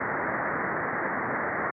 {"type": "low-pass noise", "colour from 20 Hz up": "white", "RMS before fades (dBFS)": -29, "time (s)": [0, 1.71], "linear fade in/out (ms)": 10, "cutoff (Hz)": 2000, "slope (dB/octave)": 96, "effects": ["high-pass 150 Hz 12 dB/octave"]}